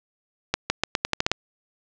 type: accelerating click train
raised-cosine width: 0.2 ms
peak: -3 dBFS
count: 9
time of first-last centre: 0.54-1.316 s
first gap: 160 ms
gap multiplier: 0.85
effects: low-pass 7000 Hz 12 dB/octave + 7-bit